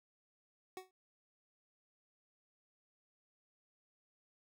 25% pulse tone with exponential decay, 372.9 Hz, F#4, 14 cents sharp, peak -38 dBFS, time 0.77-0.91 s, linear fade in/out 1 ms, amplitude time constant 30 ms, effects none

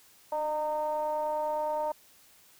triangle ring-modulated tone, 155.56 Hz, D#3, in tune, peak -23 dBFS, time 0.32-1.92 s, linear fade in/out 5 ms, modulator 763 Hz, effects white hiss -59 dBFS RMS until 2.59 s

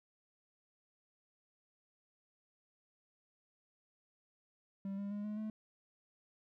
triangle tone with pitch steps, 196 / 200.8 / 205.7 / 210.8 / 216 Hz, G3 / G3 / G#3 / G#3 / A3, 0 / +42 / -16 / +26 / -32 cents, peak -36 dBFS, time 4.85-5.5 s, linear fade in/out 2 ms, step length 130 ms, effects none

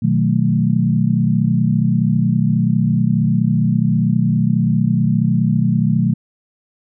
sine chord, B dominant seventh, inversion none, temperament equal, 123.47 / 155.56 / 185 / 220 Hz, B2 / D#3 / F#3 / A3, 0 / 0 / 0 / 0 cents, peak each -18 dBFS, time 0.02-6.14 s, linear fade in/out 10 ms, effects none

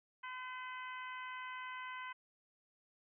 harmonic tone, 509 Hz, C5, 48 cents flat, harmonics 2 / 3 / 4 / 5 / 6, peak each -46 / -49 / -50 / -55 / -57 dBFS, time 0.23-2.13 s, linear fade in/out 10 ms, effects none

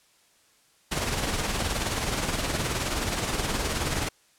pink noise with tremolo, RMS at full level -26 dBFS, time 0.91-4.09 s, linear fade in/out 10 ms, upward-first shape sine, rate 19 Hz, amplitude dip 45%, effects white hiss -62 dBFS RMS until 4.38 s + low-pass 10000 Hz 12 dB/octave

